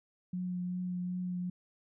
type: tone with vibrato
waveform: sine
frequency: 180.2 Hz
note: F#3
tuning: 45 cents flat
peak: -33 dBFS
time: 0.33-1.5 s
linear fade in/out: 5 ms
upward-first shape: triangle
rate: 2.6 Hz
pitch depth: 16 cents each way
effects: none